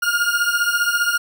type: beating tone pair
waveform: 40% pulse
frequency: 1412 / 1427 Hz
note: F6 / F6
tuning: +19 / +37 cents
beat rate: 15 Hz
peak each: -19 dBFS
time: 0.02-1.18 s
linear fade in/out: 10 ms
effects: none